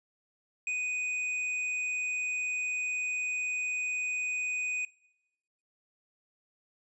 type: tone with hard clipping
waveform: sine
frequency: 2489 Hz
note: D#7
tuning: in tune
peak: -31 dBFS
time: 0.67-4.85 s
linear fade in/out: 2 ms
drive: 6 dB
effects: noise-tail reverb RT60 0.9 s tail -22 dB re dry + resampled to 22050 Hz